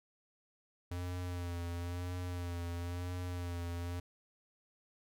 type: tone with vibrato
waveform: square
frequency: 87.9 Hz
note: F2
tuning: 12 cents sharp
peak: -38 dBFS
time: 0.91-4 s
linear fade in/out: 5 ms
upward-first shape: sine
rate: 0.99 Hz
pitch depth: 37 cents each way
effects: none